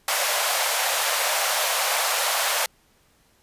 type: high-pass noise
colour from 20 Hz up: pink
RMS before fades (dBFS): -23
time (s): 0.08-2.66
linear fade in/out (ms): 2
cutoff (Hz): 550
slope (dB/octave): 48
effects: pink hiss -61 dBFS RMS until 3.42 s + resampled to 32000 Hz